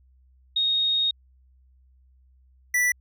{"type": "tone pair in turn", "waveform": ["sine", "square"], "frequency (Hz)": [3729, 1969.1], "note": ["A#7", "B6"], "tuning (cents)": [0, -6], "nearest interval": "major seventh", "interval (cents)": 1106, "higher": "first", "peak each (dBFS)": [-20, -20], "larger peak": "neither", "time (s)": [[0.56, 1.11], [2.74, 2.92]], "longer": "first", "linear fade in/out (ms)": 5, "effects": ["added 64 Hz sine -55 dBFS peak until 3 s"]}